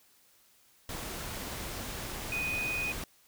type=tone in noise; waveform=sine; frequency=2489 Hz; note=D#7; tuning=in tune; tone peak=-31 dBFS; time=2.32-2.92 s; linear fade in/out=2 ms; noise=pink; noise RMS=-39 dBFS; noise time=0.89-3.04 s; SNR=+5 dB; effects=white hiss -64 dBFS RMS until 3.27 s